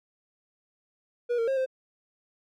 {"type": "tone with pitch steps", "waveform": "triangle", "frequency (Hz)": [481.6, 459, 536, 522], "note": ["B4", "A#4", "C5", "C5"], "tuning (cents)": [-44, -27, 42, -4], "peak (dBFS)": -22, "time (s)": [1.29, 1.662], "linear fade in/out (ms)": 20, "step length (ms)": 93, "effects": []}